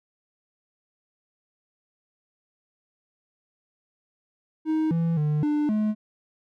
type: tone with pitch steps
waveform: triangle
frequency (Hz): 314.1 / 166.5 / 150.3 / 297.5 / 213.5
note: D#4 / E3 / D3 / D4 / G#3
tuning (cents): +16 / +18 / +40 / +22 / +48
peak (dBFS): -19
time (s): 4.65-5.95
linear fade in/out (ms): 50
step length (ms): 260
effects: none